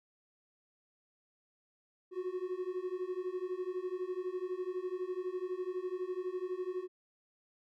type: beating tone pair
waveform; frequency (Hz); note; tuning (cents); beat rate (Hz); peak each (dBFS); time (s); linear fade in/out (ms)
triangle; 360 / 372; F#4 / F#4; -47 / +9; 12; -37 / -36; 2.11-6.88; 50
effects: none